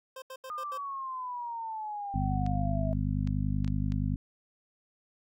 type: tone bursts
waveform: 25% pulse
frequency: 523.3 Hz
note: C5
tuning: in tune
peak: -37 dBFS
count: 5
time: 0.16-0.777 s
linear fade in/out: 5 ms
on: 61 ms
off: 78 ms
type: exponential sweep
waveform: sine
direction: down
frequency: 1229 to 640 Hz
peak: -34 dBFS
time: 0.5-2.93 s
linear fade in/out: 0 ms
type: harmonic tone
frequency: 50.5 Hz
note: G#1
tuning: 48 cents flat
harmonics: 1 / 2 / 3 / 4 / 5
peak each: -32 / -32 / -33 / -36 / -36 dBFS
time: 2.14-4.16 s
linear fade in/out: 5 ms
type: clicks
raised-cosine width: 0.2 ms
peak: -28 dBFS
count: 5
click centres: 2.464 / 3.274 / 3.646 / 3.678 / 3.921 s
effects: none